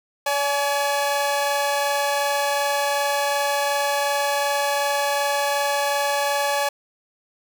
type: tone pair together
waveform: sawtooth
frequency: 570.9 / 845 Hz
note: D5 / G#5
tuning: -49 / +30 cents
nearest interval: perfect fifth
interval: 679 cents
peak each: -19 dBFS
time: 0.26-6.69 s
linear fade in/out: 5 ms
effects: none